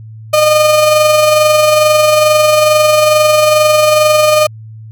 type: tone with amplitude modulation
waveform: 35% pulse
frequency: 610 Hz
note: D#5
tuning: 34 cents flat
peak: -3 dBFS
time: 0.33-4.47 s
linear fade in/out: 10 ms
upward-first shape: sine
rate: 22.3 Hz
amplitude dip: 35%
effects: added 110 Hz sine -28 dBFS peak until 4.91 s